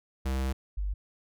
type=tone pair in turn; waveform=square / sine; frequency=65.9 / 49.37 Hz; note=C2 / G1; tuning=+13 / +13 cents; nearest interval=perfect fourth; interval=500 cents; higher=first; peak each=-28 / -28 dBFS; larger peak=neither; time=0.25-0.53 / 0.77-0.94 s; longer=first; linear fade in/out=10 ms; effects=none